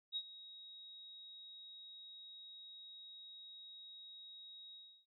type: tone with ADSR envelope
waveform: sine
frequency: 3790 Hz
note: A#7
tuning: 28 cents sharp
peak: -36 dBFS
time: 0.12-5.06 s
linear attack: 43 ms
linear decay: 58 ms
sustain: -16 dB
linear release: 320 ms
effects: none